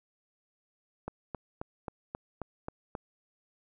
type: click train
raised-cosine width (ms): 1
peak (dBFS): -22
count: 8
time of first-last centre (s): 1.08-2.952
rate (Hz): 3.74
effects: none